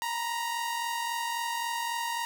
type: tone pair together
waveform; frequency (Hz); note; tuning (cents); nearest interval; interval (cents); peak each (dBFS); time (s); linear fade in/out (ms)
sawtooth; 932.3 / 976; A#5 / B5; 0 / -21; minor second; 79; -27 / -34; 0.02-2.25; 0
effects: 10-bit